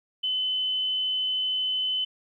sine tone, 3031 Hz, F#7, 41 cents sharp, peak -24 dBFS, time 0.23-2.05 s, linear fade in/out 10 ms, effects 11-bit

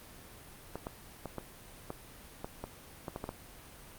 clicks, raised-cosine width 1 ms, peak -23 dBFS, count 11, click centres 0.756 / 0.869 / 1.257 / 1.383 / 1.904 / 2.445 / 2.64 / 3.082 / 3.161 / 3.241 / 3.291 s, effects pink hiss -52 dBFS RMS until 3.98 s + Opus 32 kbps

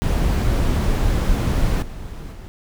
brown noise with level steps, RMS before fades -18 / -32 / -35 dBFS, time 0.02-2.48 s, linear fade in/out 0 ms, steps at 1.82 / 2.32 s, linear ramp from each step 5 ms, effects none

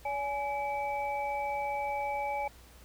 sine tone cluster, 571 / 839 / 2304 Hz, D5 / G#5 / D7, -49 / +17 / -34 cents, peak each -37 / -32 / -40 dBFS, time 0.05-2.48 s, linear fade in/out 5 ms, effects added 60 Hz sine -55 dBFS peak until 2.84 s + pink hiss -57 dBFS RMS until 2.84 s

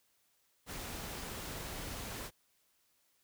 pink noise, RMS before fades -43 dBFS, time 0.66-2.31 s, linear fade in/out 50 ms, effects white hiss -74 dBFS RMS until 3.23 s

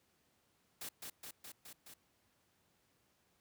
white noise with echo, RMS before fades -45 dBFS, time 0.81-0.89 s, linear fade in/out 5 ms, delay 210 ms, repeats 5, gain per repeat -2 dB, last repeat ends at 1.94 s, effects pink hiss -75 dBFS RMS until 3.4 s + high-pass 80 Hz 12 dB/octave

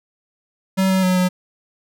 square tone with pitch steps, 190.3 / 188.9 / 183.9 / 182.3 Hz, F#3 / F#3 / F#3 / F#3, +49 / +36 / -10 / -25 cents, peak -15 dBFS, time 0.77-1.29 s, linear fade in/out 20 ms, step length 130 ms, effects none

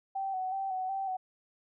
sine tone with vibrato, 762 Hz, G5, 49 cents flat, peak -31 dBFS, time 0.15-1.17 s, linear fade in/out 10 ms, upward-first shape square, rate 2.7 Hz, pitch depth 33 cents each way, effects none

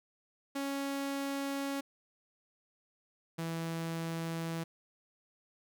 sawtooth tone pair in turn, 277.2 / 164.82 Hz, C#4 / E3, 0 / 0 cents, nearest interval major sixth, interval 900 cents, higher first, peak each -30 / -31 dBFS, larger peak first, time 0.55-1.81 / 3.38-4.64 s, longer neither, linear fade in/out 10 ms, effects none

